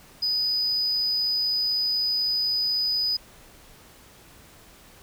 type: tone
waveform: sine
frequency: 4978 Hz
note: D#8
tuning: in tune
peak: -20 dBFS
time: 0.22-3.17 s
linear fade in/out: 10 ms
effects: tanh soft clip ceiling -20 dBFS + pink hiss -51 dBFS RMS until 5.02 s